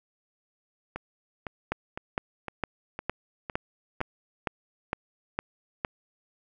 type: two click trains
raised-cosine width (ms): 0.5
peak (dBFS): -12 / -19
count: 10 / 7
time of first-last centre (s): 1.72-5.848 / 0.96-4.006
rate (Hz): 2.18 / 1.97
effects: none